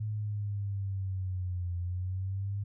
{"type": "linear two-way sweep", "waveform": "sine", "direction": "down then up", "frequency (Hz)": [107.8, 87.31, 101.7], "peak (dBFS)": -31, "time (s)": [0, 2.64], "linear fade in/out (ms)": 10, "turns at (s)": 1.77, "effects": []}